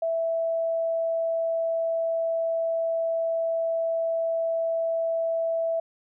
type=tone; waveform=sine; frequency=659.3 Hz; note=E5; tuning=in tune; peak=-23 dBFS; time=0.02-5.8 s; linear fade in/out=5 ms; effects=none